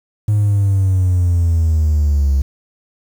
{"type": "linear sweep", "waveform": "triangle", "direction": "down", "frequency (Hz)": [106, 67.2], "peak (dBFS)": -8, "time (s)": [0.28, 2.42], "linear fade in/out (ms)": 5, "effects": ["tanh soft clip ceiling -6 dBFS", "7-bit"]}